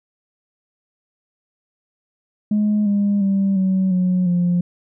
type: tone with pitch steps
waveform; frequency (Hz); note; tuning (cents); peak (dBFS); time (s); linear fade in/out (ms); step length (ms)
sine; 210 / 202.7 / 195.71 / 188.93 / 182.39 / 176.08; G#3 / G#3 / G3 / F#3 / F#3 / F3; +19 / -42 / -3 / +36 / -25 / +14; -13; 2.51-4.61; 5; 350
effects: tanh soft clip ceiling -12 dBFS